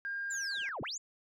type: tone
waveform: sine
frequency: 1607 Hz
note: G6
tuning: 43 cents sharp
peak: -34 dBFS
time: 0.05-0.69 s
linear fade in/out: 0 ms
type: linear two-way sweep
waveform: sine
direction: down then up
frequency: 7459 to 64.1 to 7459 Hz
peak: -36 dBFS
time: 0.3-0.98 s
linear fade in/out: 10 ms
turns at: 0.82 s
effects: tanh soft clip ceiling -29 dBFS